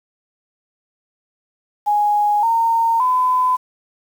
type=tone with pitch steps; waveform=sine; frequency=830.6 / 916.3 / 1010.8 Hz; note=G#5 / A#5 / B5; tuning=0 / -30 / +40 cents; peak=-13 dBFS; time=1.86-3.57 s; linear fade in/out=20 ms; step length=570 ms; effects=7-bit